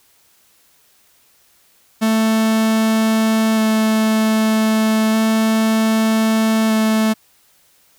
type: tone with vibrato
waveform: 45% pulse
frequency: 220 Hz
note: A3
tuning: in tune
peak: -13 dBFS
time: 2.01-7.14 s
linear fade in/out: 20 ms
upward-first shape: square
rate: 0.32 Hz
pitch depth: 8 cents each way
effects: white hiss -55 dBFS RMS until 7.98 s